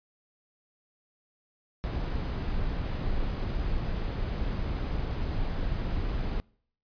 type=noise; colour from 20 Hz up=brown; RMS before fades=-30 dBFS; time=1.84-6.4 s; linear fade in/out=0 ms; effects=noise-tail reverb RT60 0.6 s tail -26 dB re dry + resampled to 11025 Hz